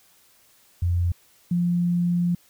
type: tone pair in turn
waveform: sine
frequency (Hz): 87.31 / 174.62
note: F2 / F3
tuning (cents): 0 / 0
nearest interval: octave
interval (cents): 1200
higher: second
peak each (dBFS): -19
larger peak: neither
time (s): 0.82-1.12 / 1.51-2.35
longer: second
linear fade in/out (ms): 5
effects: white hiss -58 dBFS RMS until 2.49 s